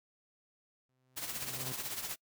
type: tone with exponential growth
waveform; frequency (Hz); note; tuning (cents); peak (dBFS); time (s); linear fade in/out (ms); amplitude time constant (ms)
sawtooth; 128.6; C3; -30; -36; 0.89-1.72; 0; 180
type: noise with tremolo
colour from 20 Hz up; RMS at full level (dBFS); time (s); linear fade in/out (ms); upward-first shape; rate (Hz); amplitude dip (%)
white; -37; 1.16-2.16; 20; triangle; 16; 65
effects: noise-tail reverb RT60 0.1 s tail -25 dB re dry